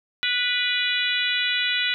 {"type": "harmonic tone with a mistuned harmonic", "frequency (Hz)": 490, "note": "B4", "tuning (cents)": -14, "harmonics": [3, 4, 5, 6, 7, 8], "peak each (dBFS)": [-28, -28, -28, -28, -28, -28], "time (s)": [0.23, 1.94], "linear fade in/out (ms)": 0, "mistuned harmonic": 4, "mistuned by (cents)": 18, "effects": []}